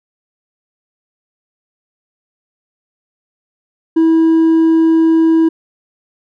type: tone with hard clipping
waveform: sine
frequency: 324.9 Hz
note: E4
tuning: 25 cents flat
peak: -8 dBFS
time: 3.96-5.49 s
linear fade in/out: 10 ms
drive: 2 dB
effects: none